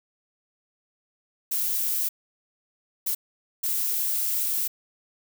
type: noise bursts at uneven times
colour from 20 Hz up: violet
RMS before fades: -26 dBFS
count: 3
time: 1.51-2.09 / 3.06-3.15 / 3.63-4.68 s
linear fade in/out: 10 ms
effects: none